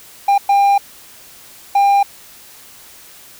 triangle tone bursts at uneven times, 800 Hz, G5, 35 cents sharp, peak -7 dBFS, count 3, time 0.28-0.38 / 0.49-0.78 / 1.75-2.03 s, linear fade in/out 5 ms, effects white hiss -41 dBFS RMS until 3.39 s

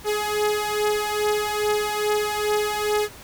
sawtooth beating tone pair, 419.4 / 421.8 Hz, G#4 / G#4, +17 / +27 cents, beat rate 2.4 Hz, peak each -19 / -22 dBFS, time 0.04-3.09 s, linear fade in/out 50 ms, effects pink hiss -43 dBFS RMS until 3.23 s

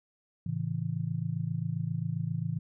sine chord, A major, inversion none, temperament just, 110 / 137.5 / 165 Hz, A2 / C#3 / E3, 0 / -14 / +2 cents, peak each -35 / -34 / -33 dBFS, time 0.46-2.59 s, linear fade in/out 5 ms, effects none

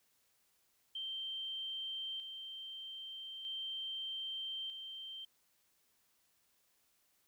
sine tone with tremolo, 3136 Hz, G7, in tune, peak -39 dBFS, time 0.95-5.25 s, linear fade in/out 5 ms, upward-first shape square, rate 0.4 Hz, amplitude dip 45%, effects white hiss -75 dBFS RMS until 7.27 s

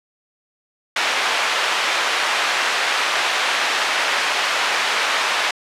white band-pass noise, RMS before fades -20 dBFS, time 0.96-5.51 s, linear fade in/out 5 ms, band 670 to 2700 Hz, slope 12 dB/octave, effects low-pass 11000 Hz 12 dB/octave

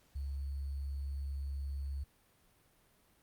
sine tone with sample-and-hold, 69.3 Hz, C#2, in tune, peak -36 dBFS, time 0.15-2.04 s, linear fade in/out 10 ms, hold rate 4410 Hz, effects pink hiss -69 dBFS RMS until 3.22 s + Opus 48 kbps

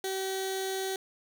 15% pulse tone with notch filter, 382.5 Hz, G4, 42 cents flat, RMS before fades -33 dBFS, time 0.04-0.96 s, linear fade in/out 2 ms, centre 1100 Hz, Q 0.76, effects none

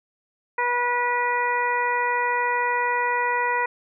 harmonic tone, 486.5 Hz, B4, 26 cents flat, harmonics 1 / 2 / 3 / 4 / 5, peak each -29 / -23 / -30 / -26 / -33 dBFS, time 0.58-3.66 s, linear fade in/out 5 ms, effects none

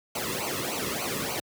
pink noise with flanger, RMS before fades -31 dBFS, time 0.15-1.4 s, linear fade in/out 5 ms, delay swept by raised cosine 0.56 to 1.35 ms, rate 3.4 Hz, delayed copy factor -0.85, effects high-pass 80 Hz 12 dB/octave

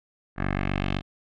10% pulse tone with low-pass filter sweep, 47.83 Hz, G1, 42 cents flat, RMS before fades -27 dBFS, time 0.36-1.02 s, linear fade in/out 50 ms, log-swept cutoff 1700 to 3400 Hz, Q 2.4, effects none

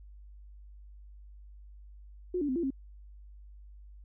sine tone with pitch steps, 360.8 / 290.6 / 258 / 340.8 / 268.1 Hz, F#4 / D4 / C4 / F4 / C4, -44 / -18 / -24 / -42 / +42 cents, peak -28 dBFS, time 2.34-2.705 s, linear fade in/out 5 ms, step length 73 ms, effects added 50 Hz sine -48 dBFS peak until 4.04 s

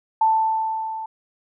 sine tone with level ramp, 884 Hz, A5, 8 cents sharp, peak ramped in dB -13 to -28 dBFS, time 0.21-1.06 s, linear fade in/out 5 ms, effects none

